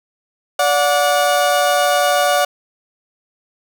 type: tone pair together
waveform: 30% pulse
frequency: 580 / 727 Hz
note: D5 / F#5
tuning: -22 / -31 cents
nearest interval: major third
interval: 391 cents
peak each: -13 dBFS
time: 0.59-2.45 s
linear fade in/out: 5 ms
effects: none